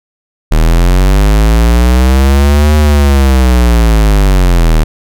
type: linear two-way sweep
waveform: square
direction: up then down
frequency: 38.03 to 76.2 to 38.03 Hz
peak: -5 dBFS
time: 0.51-4.84 s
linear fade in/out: 10 ms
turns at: 2.76 s
effects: none